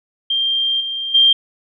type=tone with level steps; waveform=sine; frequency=3181 Hz; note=G7; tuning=25 cents sharp; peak=-15 / -21 / -8 dBFS; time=0.3-1.33 s; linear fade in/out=5 ms; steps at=0.8 / 1.14 s; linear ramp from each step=10 ms; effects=none